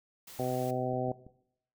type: noise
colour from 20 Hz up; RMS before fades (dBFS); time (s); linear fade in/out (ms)
white; -49; 0.27-0.71; 5
type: harmonic tone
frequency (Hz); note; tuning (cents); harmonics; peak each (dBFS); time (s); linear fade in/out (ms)
127; B2; +49; 1 / 2 / 3 / 4 / 5 / 6; -37 / -37 / -37 / -37 / -37 / -37; 0.39-1.12; 2
type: clicks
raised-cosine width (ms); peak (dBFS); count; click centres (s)
3; -37; 3; 0.933 / 1.084 / 1.266
effects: noise-tail reverb RT60 0.7 s tail -17 dB re dry